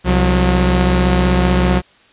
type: tone pair together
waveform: sawtooth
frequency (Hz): 65.5 / 180.93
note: C2 / F#3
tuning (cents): +2 / -38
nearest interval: octave + tritone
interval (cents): 1760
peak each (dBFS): -10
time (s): 0.04-1.82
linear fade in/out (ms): 50
effects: white hiss -49 dBFS RMS until 2.12 s + resampled to 8000 Hz